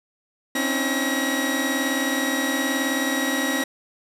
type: tone cluster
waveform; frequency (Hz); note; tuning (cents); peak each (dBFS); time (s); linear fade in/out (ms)
sawtooth; 262.6 / 281.6 / 320.8 / 1910; C4 / C#4 / E4 / A#6; +6 / +27 / -47 / +42; -22 / -24 / -27 / -22; 0.55-3.64; 5
effects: resampled to 32000 Hz + 8-bit